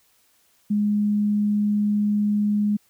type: tone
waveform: sine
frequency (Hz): 207.7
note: G#3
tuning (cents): 0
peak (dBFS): -18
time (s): 0.7-2.77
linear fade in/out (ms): 10
effects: white hiss -62 dBFS RMS until 2.89 s